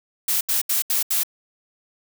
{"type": "noise bursts", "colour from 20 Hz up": "blue", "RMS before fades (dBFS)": -21, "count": 5, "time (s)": [0.28, 1.234], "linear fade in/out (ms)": 5, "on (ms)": 130, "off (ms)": 76, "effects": []}